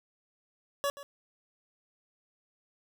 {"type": "tone with echo", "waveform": "25% pulse", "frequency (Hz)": 565, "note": "C#5", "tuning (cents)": 33, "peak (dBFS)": -24, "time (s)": [0.84, 0.9], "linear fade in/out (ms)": 0, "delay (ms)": 130, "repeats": 1, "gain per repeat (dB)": -15, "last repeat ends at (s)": 1.03, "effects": []}